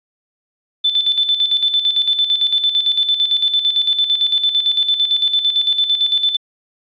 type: tone with tremolo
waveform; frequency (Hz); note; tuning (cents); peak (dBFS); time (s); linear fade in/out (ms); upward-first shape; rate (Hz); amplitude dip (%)
sine; 3520; A7; 0; -11; 0.84-6.37; 10; square; 8.9; 60
effects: resampled to 11025 Hz